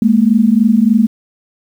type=tone pair together; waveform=sine; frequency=210 / 233.4 Hz; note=G#3 / A#3; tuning=+19 / +2 cents; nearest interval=major second; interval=183 cents; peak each=-10 dBFS; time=0.02-1.07 s; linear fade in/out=2 ms; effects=7-bit